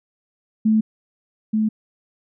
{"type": "tone pair in turn", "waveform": "sine", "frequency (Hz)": [218.1, 216.8], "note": ["A3", "A3"], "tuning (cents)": [-15, -25], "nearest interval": "unison", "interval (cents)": 10, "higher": "first", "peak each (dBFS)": [-13, -16], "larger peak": "first", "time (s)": [[0.65, 0.81], [1.53, 1.69]], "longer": "neither", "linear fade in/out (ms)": 10, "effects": []}